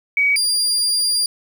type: tone pair in turn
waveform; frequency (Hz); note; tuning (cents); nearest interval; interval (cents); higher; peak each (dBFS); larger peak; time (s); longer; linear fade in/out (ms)
sine / 30% pulse; 2264 / 4797; C#7 / D8; +36 / +36; octave + minor second; 1300; second; -13; neither; 0.17-0.36 / 0.36-1.26; second; 2
effects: 8-bit